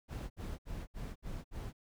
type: noise bursts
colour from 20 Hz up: brown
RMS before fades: -41 dBFS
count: 6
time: 0.08-1.73 s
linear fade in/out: 50 ms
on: 220 ms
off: 66 ms
effects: none